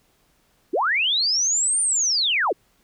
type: linear two-way sweep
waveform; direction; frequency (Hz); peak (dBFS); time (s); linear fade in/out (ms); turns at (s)
sine; up then down; 270.5 to 9140 to 270.5; -18; 0.73-2.53; 10; 1.81
effects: pink hiss -63 dBFS RMS until 2.83 s